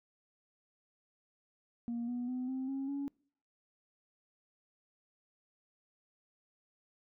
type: tone with pitch steps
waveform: sine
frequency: 235.8 / 244.1 / 252.7 / 261.6 / 270.9 / 280.4 Hz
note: A#3 / B3 / B3 / C4 / C#4 / C#4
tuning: +20 / -20 / +40 / 0 / -40 / +20 cents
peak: -33 dBFS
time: 1.88-3.08 s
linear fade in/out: 0 ms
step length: 200 ms
effects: noise-tail reverb RT60 0.5 s tail -26 dB re dry + tanh soft clip ceiling -32 dBFS